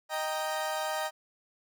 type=chord; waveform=30% pulse; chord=Eb major; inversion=none; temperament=equal; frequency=622.3 / 784 / 932.3 Hz; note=Eb5 / G5 / Bb5; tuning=0 / 0 / 0 cents; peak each=-31 / -33 / -34 dBFS; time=0.09-1.11 s; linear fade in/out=50 ms; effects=none